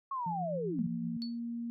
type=linear sweep; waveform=sine; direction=down; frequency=1110 to 147.4 Hz; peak=-33 dBFS; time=0.11-0.87 s; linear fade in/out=5 ms
type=tone with tremolo; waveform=sine; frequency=170.7 Hz; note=F3; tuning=39 cents flat; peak=-35 dBFS; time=0.26-1.17 s; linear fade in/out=5 ms; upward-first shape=sine; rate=7.8 Hz; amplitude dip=40%
type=tone with pitch glide; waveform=sine; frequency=232.9 to 234.7 Hz; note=A#3 to A#3; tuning=-1 to +12 cents; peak=-35 dBFS; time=0.79-1.7 s; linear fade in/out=0 ms; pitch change=+13 cents; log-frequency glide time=1.19-1.25 s
type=tone with exponential decay; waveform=sine; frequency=4435 Hz; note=C#8; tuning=in tune; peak=-37 dBFS; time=1.22-1.39 s; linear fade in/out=0 ms; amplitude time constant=35 ms
effects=none